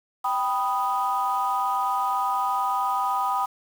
sine chord, G augmented, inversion none, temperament equal, 784 / 987.8 / 1244.5 Hz, G5 / B5 / D#6, 0 / 0 / 0 cents, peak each -26 / -25 / -26 dBFS, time 0.24-3.46 s, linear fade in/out 10 ms, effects tanh soft clip ceiling -14 dBFS + 7-bit

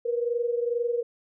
sine tone pair together, 471.6 / 493.9 Hz, A#4 / B4, +20 / 0 cents, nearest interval minor second, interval 80 cents, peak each -25 / -30 dBFS, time 0.05-1.03 s, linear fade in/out 10 ms, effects none

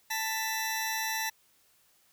20% pulse tone cluster, 882 / 1980 / 5660 Hz, A5 / B6 / F8, +4 / +4 / +22 cents, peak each -28 / -30 / -33 dBFS, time 0.1-1.3 s, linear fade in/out 10 ms, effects white hiss -66 dBFS RMS until 2.12 s

